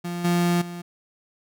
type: tone with level steps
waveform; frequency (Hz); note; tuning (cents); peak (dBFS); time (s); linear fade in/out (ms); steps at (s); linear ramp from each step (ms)
35% pulse; 174.1; F3; -5; -26 / -17 / -31; 0.04-0.82; 10; 0.24 / 0.61; 10
effects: none